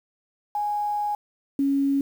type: tone pair in turn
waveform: sine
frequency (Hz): 830.6 / 277.2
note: G#5 / C#4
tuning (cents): 0 / 0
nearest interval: octave + perfect fifth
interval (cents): 1900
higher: first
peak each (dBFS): -23 / -19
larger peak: second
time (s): 0.55-1.15 / 1.59-2.01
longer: first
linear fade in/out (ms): 2
effects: 8-bit